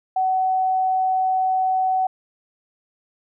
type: tone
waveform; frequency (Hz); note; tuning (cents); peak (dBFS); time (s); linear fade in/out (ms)
sine; 752; F#5; +28; -17; 0.16-2.07; 5
effects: none